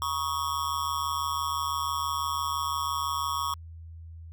square tone with amplitude modulation, 1108.7 Hz, C#6, in tune, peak -24 dBFS, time 0.02-3.54 s, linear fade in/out 0 ms, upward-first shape sine, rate 146 Hz, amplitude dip 100%, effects added 82 Hz sine -41 dBFS peak until 4.32 s

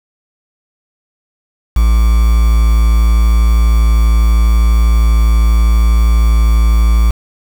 triangle tone with quantisation, 56.2 Hz, A1, 37 cents sharp, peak -4 dBFS, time 1.76-7.11 s, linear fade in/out 5 ms, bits 4, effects none

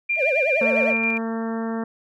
sine tone with tremolo, 2389 Hz, D7, 29 cents sharp, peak -19 dBFS, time 0.09-1.18 s, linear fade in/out 10 ms, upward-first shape square, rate 7.4 Hz, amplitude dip 30%
triangle tone with vibrato, 579 Hz, D5, 25 cents flat, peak -18 dBFS, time 0.16-0.95 s, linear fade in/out 50 ms, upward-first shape triangle, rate 10 Hz, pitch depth 270 cents each way
harmonic tone, 226.2 Hz, A3, 48 cents sharp, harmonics 1 / 2 / 3 / 4 / 5 / 6 / 7 / 8, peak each -25 / -31 / -35 / -37 / -39 / -41 / -42 / -43 dBFS, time 0.61-1.84 s, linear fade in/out 5 ms
effects none

